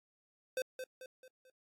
square tone with echo, 515 Hz, C5, 28 cents flat, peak -34 dBFS, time 0.57-0.62 s, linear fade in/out 2 ms, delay 220 ms, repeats 4, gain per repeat -7 dB, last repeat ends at 1.5 s, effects AAC 48 kbps

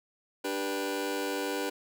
sawtooth chord, G major, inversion second, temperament just, 294 / 392 / 490 Hz, D4 / G4 / B4, +2 / 0 / -14 cents, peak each -31 dBFS, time 0.44-1.7 s, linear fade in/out 10 ms, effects none

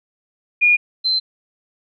sine tone pair in turn, 2434 / 4093 Hz, D#7 / C8, -39 / -39 cents, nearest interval major sixth, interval 900 cents, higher second, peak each -10 / -15 dBFS, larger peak first, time 0.61-0.77 / 1.04-1.2 s, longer neither, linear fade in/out 20 ms, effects none

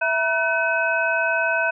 sine tone cluster, 660 / 952 / 1516 / 2553 Hz, E5 / A#5 / F#6 / D#7, +2 / +36 / +42 / +44 cents, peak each -24 / -28 / -21 / -26 dBFS, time 0.01-1.71 s, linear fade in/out 10 ms, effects none

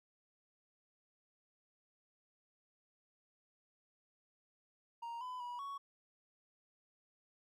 triangle tone with pitch steps, 934 / 1005 / 971 / 1115 Hz, A#5 / B5 / B5 / C#6, +3 / +30 / -30 / +10 cents, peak -40 dBFS, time 5.02-5.78 s, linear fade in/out 10 ms, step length 190 ms, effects none

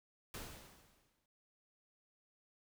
pink noise with exponential decay, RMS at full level -45 dBFS, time 0.34-1.26 s, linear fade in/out 2 ms, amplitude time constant 200 ms, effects none

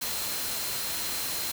sine tone in noise, 4130 Hz, C8, 23 cents flat, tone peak -39 dBFS, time 0.01-1.52 s, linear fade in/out 10 ms, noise white, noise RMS -32 dBFS, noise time 0.01-1.52 s, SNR -10 dB, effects none

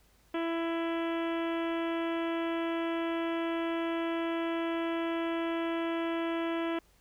harmonic tone, 332.5 Hz, E4, 15 cents sharp, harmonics 1 / 2 / 3 / 4 / 5 / 6 / 7 / 8 / 9 / 10, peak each -31 / -37 / -41 / -43 / -45 / -47 / -48 / -49 / -50 / -51 dBFS, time 0.34-6.79 s, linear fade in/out 5 ms, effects added 50 Hz sine -66 dBFS peak until 7 s + pink hiss -66 dBFS RMS until 7 s

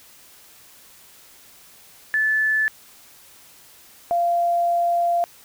sine tone pair in turn, 1741 / 690.9 Hz, A6 / F5, -19 / -19 cents, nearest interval octave + major third, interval 1600 cents, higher first, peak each -17 dBFS, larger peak neither, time 2.14-2.68 / 4.11-5.24 s, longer second, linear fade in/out 0 ms, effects white hiss -49 dBFS RMS until 5.44 s

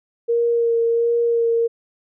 sine tone with vibrato, 466.2 Hz, A#4, in tune, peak -15 dBFS, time 0.28-1.68 s, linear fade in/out 20 ms, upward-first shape sine, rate 1.4 Hz, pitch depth 16 cents each way, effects none

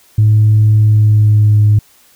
sine tone with pitch glide, 107.3 to 105.15 Hz, A2 to G#2, -43 to +22 cents, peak -4 dBFS, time 0.18-1.79 s, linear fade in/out 5 ms, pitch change -35 cents, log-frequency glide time 0.77-1.66 s, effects tanh soft clip ceiling -2 dBFS + white hiss -48 dBFS RMS until 2.15 s

